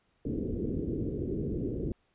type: low-pass noise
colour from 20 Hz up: white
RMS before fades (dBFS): -33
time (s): 0.25-1.92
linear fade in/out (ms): 2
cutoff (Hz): 430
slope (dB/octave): 48
effects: pink hiss -72 dBFS RMS until 2.14 s + resampled to 8000 Hz